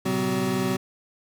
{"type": "tone cluster", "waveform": "square", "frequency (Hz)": [114.3, 132.4, 189.5, 255.1, 376], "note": ["A#2", "C3", "F#3", "C4", "F#4"], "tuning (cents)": [-34, 21, 42, -44, 28], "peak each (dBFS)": [-37, -33, -28, -29, -29], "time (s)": [0.05, 0.77], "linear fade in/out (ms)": 10, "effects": []}